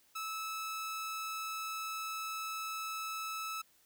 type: tone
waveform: sawtooth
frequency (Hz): 1305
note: E6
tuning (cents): -18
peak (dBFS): -34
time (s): 0.15-3.62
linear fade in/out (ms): 10
effects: white hiss -68 dBFS RMS until 3.85 s